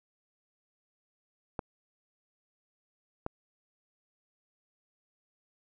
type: clicks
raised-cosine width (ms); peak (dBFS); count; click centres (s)
1; -19; 2; 1.592 / 3.264
effects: none